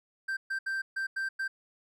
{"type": "tone bursts at uneven times", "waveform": "triangle", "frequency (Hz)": 1568, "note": "G6", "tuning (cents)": 0, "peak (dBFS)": -28, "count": 6, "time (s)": [[0.28, 0.37], [0.5, 0.59], [0.66, 0.82], [0.96, 1.07], [1.16, 1.29], [1.39, 1.48]], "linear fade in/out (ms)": 10, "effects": []}